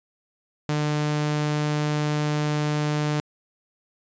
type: tone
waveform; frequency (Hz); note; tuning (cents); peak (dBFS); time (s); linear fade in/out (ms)
sawtooth; 149.7; D3; +33; -18; 0.69-3.2; 0
effects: resampled to 16000 Hz